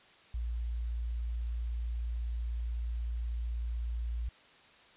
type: tone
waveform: sine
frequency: 58.1 Hz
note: A#1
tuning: 5 cents flat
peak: -32 dBFS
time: 0.34-4.29 s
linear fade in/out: 5 ms
effects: white hiss -59 dBFS RMS until 4.96 s + resampled to 8000 Hz